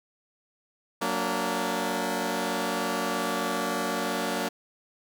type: chord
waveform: 10% pulse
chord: Gb augmented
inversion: none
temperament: just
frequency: 185 / 231.2 / 289.1 Hz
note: Gb3 / Bb3 / D4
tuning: 0 / -14 / -27 cents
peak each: -24 / -22 / -23 dBFS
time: 1.01-4.49 s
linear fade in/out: 10 ms
effects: none